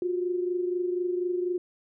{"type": "tone pair together", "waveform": "sine", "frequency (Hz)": [355.9, 380], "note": ["F4", "F#4"], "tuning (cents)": [33, 46], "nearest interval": "minor second", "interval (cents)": 113, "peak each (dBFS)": [-26, -34], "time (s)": [0.02, 1.58], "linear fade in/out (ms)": 2, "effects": []}